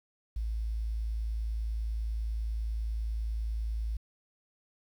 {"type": "tone with quantisation", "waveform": "sine", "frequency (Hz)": 55, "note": "A1", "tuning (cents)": 0, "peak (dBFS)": -30, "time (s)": [0.36, 3.97], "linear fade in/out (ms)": 5, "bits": 10, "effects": []}